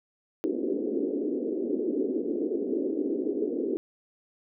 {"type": "band-pass noise", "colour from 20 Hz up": "white", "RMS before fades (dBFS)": -29, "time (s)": [0.44, 3.77], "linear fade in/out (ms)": 0, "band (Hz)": [250, 440], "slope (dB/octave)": 48, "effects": []}